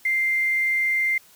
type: tone with quantisation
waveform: sine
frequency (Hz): 2093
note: C7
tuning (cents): 0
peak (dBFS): -19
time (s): 0.05-1.18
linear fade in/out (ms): 5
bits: 7
effects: white hiss -53 dBFS RMS until 1.35 s + high-pass 60 Hz 12 dB/octave